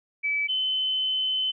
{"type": "tone pair in turn", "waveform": "sine", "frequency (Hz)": [2299, 3047], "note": ["D7", "G7"], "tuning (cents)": [-37, -50], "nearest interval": "perfect fourth", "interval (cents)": 487, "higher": "second", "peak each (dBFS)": -23, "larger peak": "neither", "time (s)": [[0.23, 0.48], [0.48, 1.52]], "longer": "second", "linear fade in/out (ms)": 20, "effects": []}